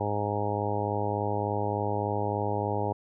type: harmonic tone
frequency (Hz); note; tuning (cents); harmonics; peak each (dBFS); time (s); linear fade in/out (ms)
103.4; G#2; -7; 1 / 2 / 3 / 4 / 5 / 6 / 7 / 8 / 9; -32 / -38 / -37 / -34 / -35 / -37 / -38 / -33 / -37; 0-2.93; 10
effects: none